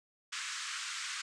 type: band-pass noise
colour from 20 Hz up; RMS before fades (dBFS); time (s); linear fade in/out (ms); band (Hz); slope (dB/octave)
pink; -40; 0.32-1.22; 10; 1200 to 8400; 48
effects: none